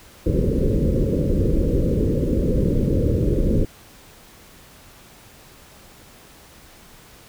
pink low-pass noise, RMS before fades -19 dBFS, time 0.26-3.65 s, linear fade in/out 5 ms, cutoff 550 Hz, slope 96 dB/octave, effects pink hiss -47 dBFS RMS until 7.28 s

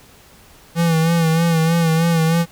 square tone with vibrato, 164.81 Hz, E3, in tune, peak -14 dBFS, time 0.75-2.46 s, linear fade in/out 50 ms, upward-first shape sine, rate 3.2 Hz, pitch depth 49 cents each way, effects pink hiss -47 dBFS RMS until 2.51 s

